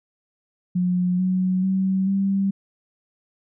sine tone with pitch steps, 180 / 185.06 / 190.26 / 195.61 Hz, F#3 / F#3 / F#3 / G3, -47 / +1 / +49 / -3 cents, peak -18 dBFS, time 0.75-2.51 s, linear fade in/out 10 ms, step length 440 ms, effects none

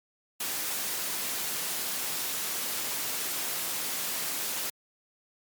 white noise, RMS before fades -32 dBFS, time 0.4-4.7 s, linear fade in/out 5 ms, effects high-pass 150 Hz 12 dB/octave + MP3 96 kbps

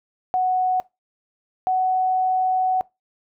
sine tone pair in turn, 740 / 745.6 Hz, F#5 / F#5, 0 / +13 cents, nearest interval unison, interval 13 cents, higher second, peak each -17 dBFS, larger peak neither, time 0.34-0.8 / 1.67-2.81 s, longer second, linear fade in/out 0 ms, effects noise-tail reverb RT60 0.2 s tail -21 dB re dry

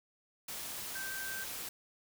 sine tone in noise, 1559 Hz, G6, 10 cents flat, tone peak -40 dBFS, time 0.95-1.44 s, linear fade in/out 5 ms, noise white, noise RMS -42 dBFS, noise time 0.48-1.69 s, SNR -1 dB, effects none

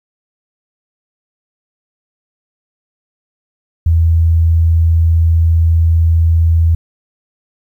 sine tone, 82.41 Hz, E2, in tune, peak -7 dBFS, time 3.86-6.75 s, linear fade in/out 5 ms, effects 8-bit

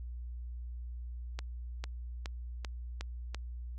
accelerating click train, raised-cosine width 0.2 ms, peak -22 dBFS, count 6, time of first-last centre 1.39-3.346 s, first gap 450 ms, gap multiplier 0.93, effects added 60 Hz sine -39 dBFS peak until 3.78 s + AAC 64 kbps

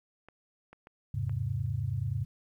clicks, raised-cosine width 0.5 ms, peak -35 dBFS, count 4, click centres 0.286 / 0.73 / 0.871 / 1.295 s
sine chord, E augmented, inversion none, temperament equal with one note detuned, 82.41 / 103.83 / 133.33 Hz, E2 / G#2 / B#2, 0 / 0 / +33 cents, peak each -38 / -32 / -33 dBFS, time 1.14-2.25 s, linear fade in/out 5 ms
effects 11-bit

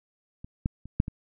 clicks, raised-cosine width 5 ms, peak -28 / -13 / -29 / -8 / -21 dBFS, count 5, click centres 0.445 / 0.659 / 0.856 / 1.001 / 1.081 s, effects none

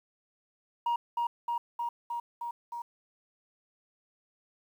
sine tone with echo, 946 Hz, A#5, 25 cents sharp, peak -23 dBFS, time 0.86-0.96 s, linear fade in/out 5 ms, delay 310 ms, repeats 6, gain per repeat -2 dB, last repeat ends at 2.82 s, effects tanh soft clip ceiling -25 dBFS + 10-bit

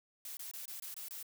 blue noise bursts, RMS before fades -45 dBFS, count 7, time 0.25-1.228 s, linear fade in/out 2 ms, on 120 ms, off 23 ms, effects none

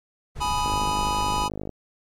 brown noise, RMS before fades -32 dBFS, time 0.35-1.46 s, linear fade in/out 20 ms
square chord, G# minor, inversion none, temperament equal with one note detuned, 838.8 / 987.8 / 1244.5 Hz, G#5 / B5 / D#6, +17 / 0 / 0 cents, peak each -28 / -26 / -32 dBFS, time 0.4-1.49 s, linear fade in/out 20 ms
click train, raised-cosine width 2 ms, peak -19 dBFS, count 54, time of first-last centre 0.66-1.693 s, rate 51.3 Hz
effects low-pass 11000 Hz 12 dB/octave + MP3 64 kbps

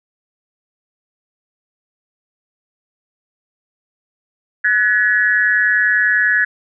sine tone with amplitude modulation, 1700 Hz, G#6, 40 cents sharp, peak -7 dBFS, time 4.64-6.45 s, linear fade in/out 10 ms, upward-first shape sine, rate 210 Hz, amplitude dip 100%, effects none

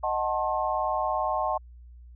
sine chord, D# diminished seventh, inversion none, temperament equal with one note detuned, 622.3 / 740 / 880 / 1069.7 Hz, D#5 / F#5 / A5 / C6, 0 / 0 / 0 / +38 cents, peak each -30 dBFS, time 0.03-1.58 s, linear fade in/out 10 ms, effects added 60 Hz sine -45 dBFS peak until 2.15 s

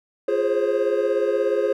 triangle chord, Db major seventh, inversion first, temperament equal with one note detuned, 349.2 / 415.3 / 523.3 / 540.1 Hz, F4 / Ab4 / C5 / Db5, 0 / 0 / 0 / -45 cents, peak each -25 / -20 / -23 / -23 dBFS, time 0.28-1.73 s, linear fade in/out 5 ms, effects none

